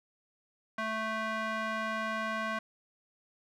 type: tone with band-pass filter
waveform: square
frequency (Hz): 220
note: A3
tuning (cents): 0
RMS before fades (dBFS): -34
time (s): 0.78-2.59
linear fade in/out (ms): 5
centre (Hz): 1400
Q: 1.5
effects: none